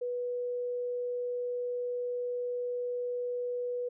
sine tone, 490 Hz, B4, 14 cents flat, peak -31 dBFS, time 0.01-3.89 s, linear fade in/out 10 ms, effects none

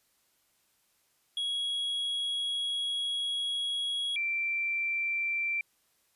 triangle / sine tone pair in turn, 3322 / 2349 Hz, G#7 / D7, 0 / 0 cents, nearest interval tritone, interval 600 cents, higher first, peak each -28 dBFS, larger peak neither, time 1.37-4.16 / 4.16-5.61 s, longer first, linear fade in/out 2 ms, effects white hiss -71 dBFS RMS until 6.15 s + resampled to 32000 Hz

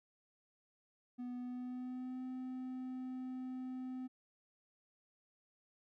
triangle tone with pitch glide, 246.8 to 256.2 Hz, B3 to C4, -1 to -36 cents, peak -39 dBFS, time 1.18-4.08 s, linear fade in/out 20 ms, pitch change +65 cents, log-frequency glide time 1.37-2.23 s, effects none

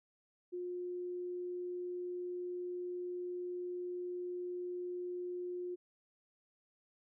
sine tone, 357.1 Hz, F4, 39 cents sharp, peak -38 dBFS, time 0.52-5.76 s, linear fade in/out 20 ms, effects none

